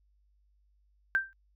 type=tone with exponential decay; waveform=sine; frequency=1568 Hz; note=G6; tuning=in tune; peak=-20 dBFS; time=1.15-1.33 s; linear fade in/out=0 ms; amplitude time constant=39 ms; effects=added 50 Hz sine -65 dBFS peak until 1.55 s